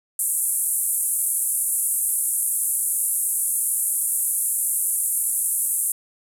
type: band-pass noise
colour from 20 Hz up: white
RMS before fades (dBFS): -23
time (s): 0.19-5.92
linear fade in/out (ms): 2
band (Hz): 8500 to 12000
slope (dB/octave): 48
effects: none